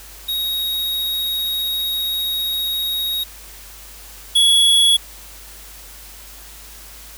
square tone pair in turn, 3777 / 3365 Hz, A#7 / G#7, +22 / +22 cents, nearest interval major second, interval 200 cents, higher first, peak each -20 / -11 dBFS, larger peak second, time 0.28-3.24 / 4.35-4.97 s, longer first, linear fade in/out 10 ms, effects added 50 Hz sine -42 dBFS peak until 7.17 s + white hiss -40 dBFS RMS until 7.17 s

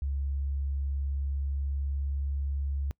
sine tone with pitch glide, 69.3 to 69.7 Hz, C#2 to C#2, 0 to +10 cents, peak -28 dBFS, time 0.02-2.91 s, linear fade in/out 0 ms, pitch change +10 cents, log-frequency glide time 1.12-2.2 s, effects noise-tail reverb RT60 0.1 s tail -25 dB re dry

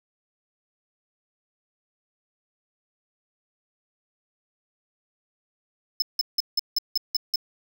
square tone bursts, 5230 Hz, E8, 15 cents flat, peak -20 dBFS, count 8, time 6-7.358 s, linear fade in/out 2 ms, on 21 ms, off 170 ms, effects none

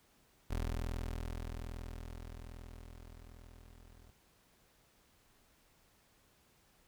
25% pulse tone with level ramp, 41.2 Hz, E1, in tune, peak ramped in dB -30 to -54 dBFS, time 0.5-4.11 s, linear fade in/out 10 ms, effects pink hiss -69 dBFS RMS until 6.87 s

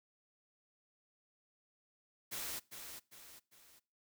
white noise with echo, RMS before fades -42 dBFS, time 2.31-2.6 s, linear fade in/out 20 ms, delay 400 ms, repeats 3, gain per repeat -7 dB, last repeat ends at 3.8 s, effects noise-tail reverb RT60 0.4 s tail -23 dB re dry

